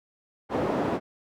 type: band-pass noise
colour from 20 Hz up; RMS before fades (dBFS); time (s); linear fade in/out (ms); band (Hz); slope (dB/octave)
white; -27; 0.49-1; 50; 140 to 560; 12
effects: none